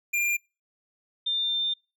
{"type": "tone pair in turn", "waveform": ["square", "sine"], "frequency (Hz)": [2396, 3601], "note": ["D7", "A7"], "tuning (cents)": [34, 39], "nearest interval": "perfect fifth", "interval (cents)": 705, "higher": "second", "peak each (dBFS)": [-24, -24], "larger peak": "neither", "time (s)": [[0.13, 0.37], [1.26, 1.74]], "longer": "second", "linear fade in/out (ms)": 10, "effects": ["noise-tail reverb RT60 0.3 s tail -26 dB re dry"]}